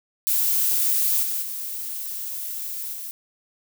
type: noise with level steps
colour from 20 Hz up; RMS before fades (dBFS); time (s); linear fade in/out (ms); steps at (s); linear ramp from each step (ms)
violet; -21 / -26 / -31 / -34; 0.27-3.11; 0; 1.22 / 1.41 / 2.92; 20
effects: none